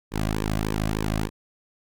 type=tone with flanger; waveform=sawtooth; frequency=53 Hz; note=G#1; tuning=36 cents sharp; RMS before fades=-26 dBFS; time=0.11-1.3 s; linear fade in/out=50 ms; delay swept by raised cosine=1.4 to 2.28 ms; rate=3.4 Hz; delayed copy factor=-1; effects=none